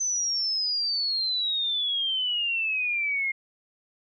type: exponential sweep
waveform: sine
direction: down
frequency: 6160 to 2125 Hz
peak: -24 dBFS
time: 0-3.32 s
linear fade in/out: 10 ms
effects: none